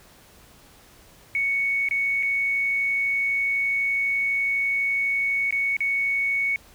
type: tone with dropouts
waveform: triangle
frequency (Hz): 2222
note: C#7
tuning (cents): +4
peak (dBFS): -17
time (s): 1.35-6.56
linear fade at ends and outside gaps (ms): 1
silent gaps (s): 1.887-1.91 / 2.227-2.231 / 5.508-5.525 / 5.767-5.805
effects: tanh soft clip ceiling -19 dBFS + pink hiss -52 dBFS RMS until 6.74 s